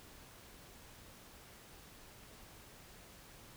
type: silence
effects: pink hiss -57 dBFS RMS until 3.56 s